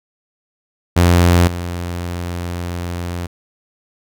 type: tone with level steps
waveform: sawtooth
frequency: 87.31 Hz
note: F2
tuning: in tune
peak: -5 / -18 dBFS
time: 0.96-3.27 s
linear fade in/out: 10 ms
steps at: 1.47 s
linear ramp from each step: 5 ms
effects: none